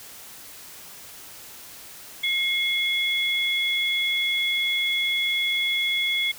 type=tone pair together; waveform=sine; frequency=2151 / 3379 Hz; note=C7 / G#7; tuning=+47 / +29 cents; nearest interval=minor sixth; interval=782 cents; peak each=-24 dBFS; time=2.23-6.32 s; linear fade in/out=10 ms; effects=white hiss -43 dBFS RMS until 6.38 s